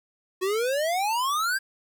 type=exponential sweep; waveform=square; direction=up; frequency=362.9 to 1625 Hz; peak=-24 dBFS; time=0.41-1.59 s; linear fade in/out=20 ms; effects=9-bit